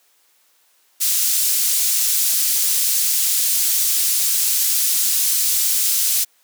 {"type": "high-pass noise", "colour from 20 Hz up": "pink", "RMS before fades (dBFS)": -18, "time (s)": [1, 6.25], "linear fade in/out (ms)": 20, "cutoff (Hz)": 6500, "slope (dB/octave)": 12, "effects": ["white hiss -59 dBFS RMS until 6.43 s", "high-pass 400 Hz 12 dB/octave"]}